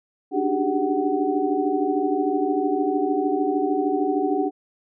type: tone cluster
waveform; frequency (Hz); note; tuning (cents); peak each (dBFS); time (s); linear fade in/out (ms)
sine; 289 / 302.2 / 378.9 / 405.3 / 749; D4 / D4 / F#4 / G#4 / F#5; -28 / +50 / +41 / -42 / +21; -26; 0.31-4.51; 50
effects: none